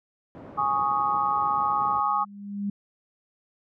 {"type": "band-pass noise", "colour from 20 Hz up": "pink", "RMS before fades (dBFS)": -43, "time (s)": [0.35, 2], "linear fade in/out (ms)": 0, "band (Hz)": [120, 780], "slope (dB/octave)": 12}
{"type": "chord", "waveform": "sine", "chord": "Ab suspended fourth", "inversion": "none", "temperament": "equal", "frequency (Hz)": [830.6, 1108.7, 1244.5], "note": ["Ab5", "Db6", "Eb6"], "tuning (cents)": [0, 0, 0], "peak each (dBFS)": -26, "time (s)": [0.57, 2.25], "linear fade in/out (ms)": 20}
{"type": "tone with exponential growth", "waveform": "sine", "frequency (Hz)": 201.9, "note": "G#3", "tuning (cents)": -49, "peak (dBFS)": -24, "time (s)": [1.82, 2.7], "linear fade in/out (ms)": 5, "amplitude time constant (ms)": 190}
{"effects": []}